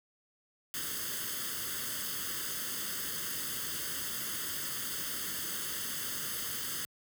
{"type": "noise with comb filter", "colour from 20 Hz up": "white", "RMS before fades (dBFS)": -37, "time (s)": [0.74, 6.85], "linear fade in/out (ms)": 0, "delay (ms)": 0.62, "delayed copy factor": 0.8, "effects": ["high-pass 80 Hz 12 dB/octave"]}